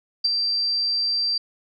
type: tone with ADSR envelope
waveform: sine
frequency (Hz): 4699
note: D8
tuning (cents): 0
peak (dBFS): -15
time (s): 0.24-1.38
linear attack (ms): 11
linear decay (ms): 24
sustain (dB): -5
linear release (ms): 6
effects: none